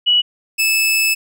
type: tone pair in turn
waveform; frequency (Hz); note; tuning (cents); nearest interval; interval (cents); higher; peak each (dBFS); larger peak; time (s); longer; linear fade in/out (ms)
sine / sawtooth; 2935 / 2615; F#7 / E7; -15 / -15; major second; 200; first; -10; neither; 0.06-0.22 / 0.58-1.15; second; 20
effects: none